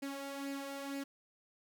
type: tone with flanger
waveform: sawtooth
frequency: 277.2 Hz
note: C#4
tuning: in tune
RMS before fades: -42 dBFS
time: 0.02-1.04 s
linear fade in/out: 10 ms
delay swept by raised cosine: 0.41 to 2.21 ms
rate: 2.1 Hz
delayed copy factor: +0.55
effects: none